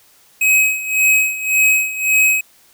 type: tone with tremolo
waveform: square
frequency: 2542 Hz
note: D#7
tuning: 36 cents sharp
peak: -10 dBFS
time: 0.41-2.41 s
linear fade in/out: 5 ms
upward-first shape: sine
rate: 1.8 Hz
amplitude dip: 80%
effects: white hiss -51 dBFS RMS until 2.73 s